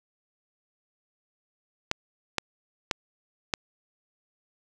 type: clicks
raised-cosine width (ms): 0.2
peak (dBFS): -7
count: 4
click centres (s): 1.914 / 2.383 / 2.912 / 3.538
effects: 7-bit